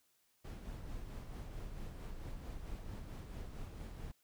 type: noise with tremolo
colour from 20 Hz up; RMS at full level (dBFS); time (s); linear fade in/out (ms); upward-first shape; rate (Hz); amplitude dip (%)
brown; -44; 0.44-4.12; 10; sine; 4.5; 40
effects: white hiss -75 dBFS RMS until 4.23 s